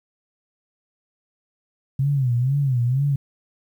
sine tone with vibrato, 130.81 Hz, C3, in tune, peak -17 dBFS, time 1.99-3.16 s, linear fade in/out 5 ms, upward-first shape sine, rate 2.1 Hz, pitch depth 160 cents each way, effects 9-bit

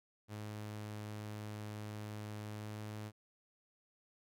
sawtooth tone with pitch glide, 105.8 to 106.54 Hz, G#2 to G#2, +33 to +45 cents, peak -39 dBFS, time 0.28-3.12 s, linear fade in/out 50 ms, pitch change +12 cents, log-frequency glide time 2.46-2.8 s, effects none

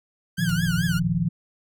sawtooth tone with vibrato, 1536 Hz, G6, 36 cents flat, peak -25 dBFS, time 0.37-1 s, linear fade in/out 20 ms, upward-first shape triangle, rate 4.7 Hz, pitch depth 190 cents each way
sine chord, Bb suspended fourth, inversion none, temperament equal, 116.54 / 155.56 / 174.61 Hz, Bb2 / Eb3 / F3, 0 / 0 / 0 cents, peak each -29 / -25 / -23 dBFS, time 0.38-1.29 s, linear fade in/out 10 ms
white low-pass noise, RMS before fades -36 dBFS, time 0.43-1.27 s, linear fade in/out 50 ms, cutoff 120 Hz, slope 96 dB/octave
white noise with exponential decay, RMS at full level -36 dBFS, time 0.49-0.56 s, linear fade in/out 0 ms, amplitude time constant 15 ms
effects none

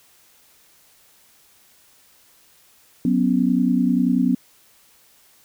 sine chord, F# suspended fourth, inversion none, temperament equal, 185 / 246.9 / 277.2 Hz, F#3 / B3 / C#4, 0 / 0 / 0 cents, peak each -21 / -18 / -22 dBFS, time 3.05-4.35 s, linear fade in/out 2 ms, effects white hiss -55 dBFS RMS until 5.44 s

